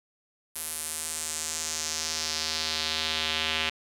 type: tone with band-pass filter sweep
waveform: square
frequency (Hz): 79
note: D#2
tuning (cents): +27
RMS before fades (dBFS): -31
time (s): 0.55-3.7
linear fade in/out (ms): 10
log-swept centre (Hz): 11000 to 2900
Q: 2.3
effects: none